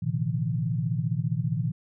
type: tone cluster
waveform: sine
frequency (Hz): 113.7 / 128.2 / 152.8 / 168.1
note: A#2 / C3 / D#3 / E3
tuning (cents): -43 / -35 / -31 / +34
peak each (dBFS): -30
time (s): 0.02-1.72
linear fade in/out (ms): 10
effects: none